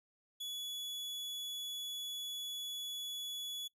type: tone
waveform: 40% pulse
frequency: 3400 Hz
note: G#7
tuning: 40 cents sharp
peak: -39 dBFS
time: 0.4-3.68 s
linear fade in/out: 10 ms
effects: noise-tail reverb RT60 0.1 s tail -21 dB re dry